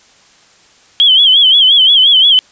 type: tone with vibrato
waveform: sine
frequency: 3200 Hz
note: G7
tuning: 35 cents sharp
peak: -4 dBFS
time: 1-2.39 s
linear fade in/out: 0 ms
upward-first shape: sine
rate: 5.7 Hz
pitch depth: 110 cents each way
effects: white hiss -46 dBFS RMS until 2.51 s + resampled to 16000 Hz